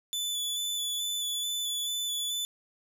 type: tone with vibrato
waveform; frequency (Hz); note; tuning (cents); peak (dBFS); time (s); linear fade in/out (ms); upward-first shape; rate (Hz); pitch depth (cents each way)
sawtooth; 3475; A7; -22; -27; 0.13-2.45; 0; square; 2.3; 13
effects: none